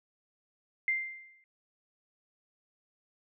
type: tone with exponential decay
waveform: sine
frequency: 2093 Hz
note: C7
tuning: in tune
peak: -24 dBFS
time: 0.88-1.44 s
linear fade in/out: 1 ms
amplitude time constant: 120 ms
effects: none